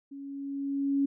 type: tone with level ramp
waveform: sine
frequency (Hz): 278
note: C#4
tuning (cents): +5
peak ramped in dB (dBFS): -40 to -22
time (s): 0.11-1.06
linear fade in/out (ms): 10
effects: none